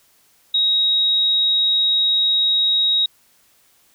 sine tone, 3794 Hz, A#7, 30 cents sharp, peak -14 dBFS, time 0.54-3.06 s, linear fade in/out 5 ms, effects white hiss -57 dBFS RMS until 3.94 s

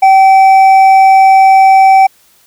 triangle tone with hard clipping, 770 Hz, G5, 31 cents flat, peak -3 dBFS, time 0.02-2.07 s, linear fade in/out 10 ms, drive 8 dB, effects white hiss -48 dBFS RMS until 2.46 s

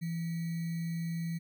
sine tone with sample-and-hold, 166.7 Hz, E3, 20 cents sharp, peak -32 dBFS, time 0.01-1.39 s, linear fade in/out 20 ms, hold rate 2100 Hz, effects none

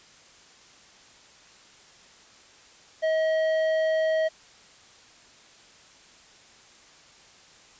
triangle tone with tanh clipping, 636 Hz, D#5, 38 cents sharp, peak -23 dBFS, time 3.02-4.29 s, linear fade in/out 20 ms, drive 14 dB, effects white hiss -53 dBFS RMS until 7.79 s + resampled to 16000 Hz

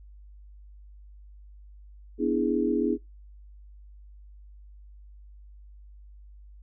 sine chord, E dominant seventh, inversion second, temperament equal, 246.9 / 293.7 / 329.6 / 415.3 Hz, B3 / D4 / E4 / G#4, 0 / 0 / 0 / 0 cents, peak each -28 dBFS, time 2.18-2.98 s, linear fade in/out 50 ms, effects noise-tail reverb RT60 0.2 s tail -25 dB re dry + added 50 Hz sine -46 dBFS peak until 6.62 s

